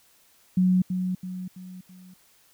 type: tone with echo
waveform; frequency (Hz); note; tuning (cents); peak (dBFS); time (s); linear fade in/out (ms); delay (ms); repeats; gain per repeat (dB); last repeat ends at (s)
sine; 183.7; F#3; -12; -17; 0.57-0.82; 5; 330; 4; -7; 2.14
effects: white hiss -60 dBFS RMS until 2.53 s